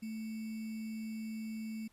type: tone with sample-and-hold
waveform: sine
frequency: 220 Hz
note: A3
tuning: in tune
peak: -38 dBFS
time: 0.02-1.88 s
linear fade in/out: 10 ms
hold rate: 2450 Hz
effects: pink hiss -70 dBFS RMS until 1.92 s + resampled to 32000 Hz